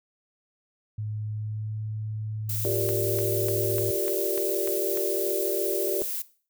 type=tone with pitch glide; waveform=sine; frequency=106.8 to 107.98 Hz; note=G#2 to A2; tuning=+49 to -32 cents; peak=-29 dBFS; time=0.98-3.91 s; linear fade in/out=5 ms; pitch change=+19 cents; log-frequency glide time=1.31-1.77 s
type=noise; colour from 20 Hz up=violet; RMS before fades=-31 dBFS; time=2.49-6.22 s; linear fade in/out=5 ms
type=chord; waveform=sine; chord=G minor seventh; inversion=third; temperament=equal; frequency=349.2 / 392 / 466.2 / 587.3 Hz; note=F4 / G4 / Bb4 / D5; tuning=0 / 0 / 0 / 0 cents; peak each=-32 / -29 / -33 / -31 dBFS; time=2.65-6.02 s; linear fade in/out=0 ms
type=click train; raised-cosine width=0.3 ms; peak=-22 dBFS; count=8; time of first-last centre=2.89-4.973 s; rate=3.36 Hz
effects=noise-tail reverb RT60 0.4 s tail -17 dB re dry